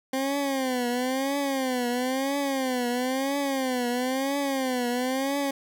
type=tone with vibrato; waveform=20% pulse; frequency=261.6 Hz; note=C4; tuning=in tune; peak=-20 dBFS; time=0.13-5.51 s; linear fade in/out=5 ms; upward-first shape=triangle; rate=1 Hz; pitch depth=150 cents each way; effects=none